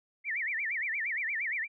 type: tone with vibrato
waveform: sine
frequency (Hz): 2044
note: C7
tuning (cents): -41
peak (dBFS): -30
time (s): 0.24-1.68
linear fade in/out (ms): 50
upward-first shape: sine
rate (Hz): 8.6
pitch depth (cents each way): 260
effects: none